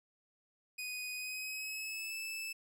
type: tone with pitch glide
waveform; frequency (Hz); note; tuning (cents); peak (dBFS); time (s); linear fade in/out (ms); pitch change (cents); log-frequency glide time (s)
sawtooth; 2489 to 2628; D#7 to E7; 0 to -6; -36; 0.78-2.53; 10; +94; 1.14-2.15
effects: none